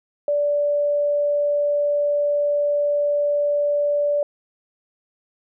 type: tone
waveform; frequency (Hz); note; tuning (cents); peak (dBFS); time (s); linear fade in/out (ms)
sine; 582; D5; -16; -17; 0.28-4.23; 2
effects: none